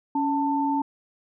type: tone pair together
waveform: sine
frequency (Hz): 280 / 888.9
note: C#4 / A5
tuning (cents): +18 / +17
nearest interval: octave + minor sixth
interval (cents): 1999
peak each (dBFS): -24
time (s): 0.15-0.82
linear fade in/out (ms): 5
effects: none